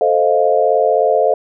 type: chord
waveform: sine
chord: F dominant seventh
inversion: first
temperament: equal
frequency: 440 / 523.3 / 622.3 / 698.5 Hz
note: A4 / C5 / Eb5 / F5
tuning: 0 / 0 / 0 / 0 cents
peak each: -16 dBFS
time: 0.01-1.34 s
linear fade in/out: 2 ms
effects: none